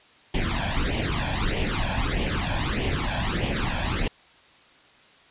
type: noise with flanger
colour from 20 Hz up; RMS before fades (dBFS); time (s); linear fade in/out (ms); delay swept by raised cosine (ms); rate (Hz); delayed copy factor
pink; -25; 0.34-4.08; 5; 0.35 to 1.24; 1.6; +0.8
effects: white hiss -54 dBFS RMS until 5.3 s + resampled to 8000 Hz